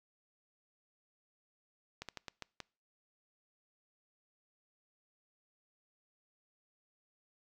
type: slowing click train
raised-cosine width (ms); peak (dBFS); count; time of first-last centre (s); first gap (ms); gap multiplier
0.2; -25; 6; 2.02-2.603; 67; 1.28
effects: noise-tail reverb RT60 0.4 s tail -25 dB re dry